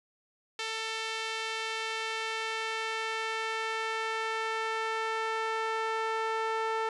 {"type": "tone with band-pass filter sweep", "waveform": "sawtooth", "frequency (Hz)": 445.1, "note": "A4", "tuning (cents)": 20, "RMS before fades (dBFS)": -33, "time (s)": [0.59, 6.89], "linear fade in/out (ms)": 2, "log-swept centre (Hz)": [3300, 1100], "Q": 0.95, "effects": ["resampled to 24000 Hz"]}